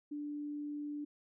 sine tone, 293.7 Hz, D4, in tune, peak -38 dBFS, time 0.11-1.05 s, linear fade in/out 10 ms, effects none

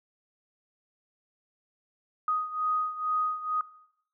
sine beating tone pair, 1247 / 1249.2 Hz, D#6 / D#6, +3 / +7 cents, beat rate 2.2 Hz, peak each -28 / -31 dBFS, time 2.28-3.61 s, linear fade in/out 2 ms, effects noise-tail reverb RT60 0.8 s tail -21 dB re dry

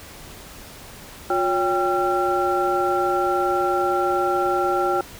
sine tone cluster, 358.4 / 561 / 792 / 1363 Hz, F4 / C#5 / G5 / F6, +45 / +21 / +18 / -43 cents, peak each -22 / -26 / -22 / -24 dBFS, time 1.3-5.01 s, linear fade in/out 2 ms, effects tanh soft clip ceiling -9 dBFS + pink hiss -41 dBFS RMS until 5.19 s

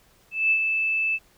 sine tone with ADSR envelope, 2630 Hz, E7, 5 cents flat, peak -16 dBFS, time 0.31-1.19 s, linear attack 200 ms, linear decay 69 ms, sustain -5 dB, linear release 45 ms, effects pink hiss -59 dBFS RMS until 1.37 s

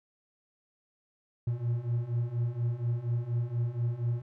triangle beating tone pair, 116.54 / 120.74 Hz, A#2 / B2, 0 / -39 cents, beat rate 4.2 Hz, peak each -31 / -28 dBFS, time 1.47-4.22 s, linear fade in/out 5 ms, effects none

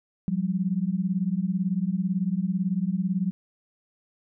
sine beating tone pair, 176.9 / 194.9 Hz, F3 / G3, +23 / -10 cents, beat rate 18 Hz, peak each -26 dBFS, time 0.28-3.31 s, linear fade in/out 0 ms, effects none

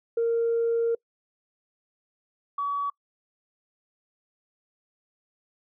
sine tone pair in turn, 463.2 / 1135.9 Hz, A#4 / C#6, -11 / +42 cents, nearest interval octave + major third, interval 1553 cents, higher second, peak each -20 / -25 dBFS, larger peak first, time 0.17-0.95 / 2.58-2.9 s, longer first, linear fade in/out 5 ms, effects noise-tail reverb RT60 0.1 s tail -26 dB re dry + tanh soft clip ceiling -18 dBFS

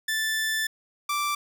sawtooth tone pair in turn, 1760 / 1171.5 Hz, A6 / D6, 0 / -5 cents, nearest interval perfect fifth, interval 705 cents, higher first, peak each -21 dBFS, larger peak neither, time 0.08-0.67 / 1.09-1.35 s, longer first, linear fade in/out 5 ms, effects none

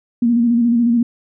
sine tone with vibrato, 236 Hz, A#3, 22 cents sharp, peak -11 dBFS, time 0.22-1.03 s, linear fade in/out 5 ms, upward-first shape square, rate 14 Hz, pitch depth 38 cents each way, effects none

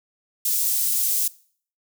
white high-pass noise, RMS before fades -22 dBFS, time 0.45-1.28 s, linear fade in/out 5 ms, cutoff 7100 Hz, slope 12 dB/octave, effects noise-tail reverb RT60 0.5 s tail -21 dB re dry

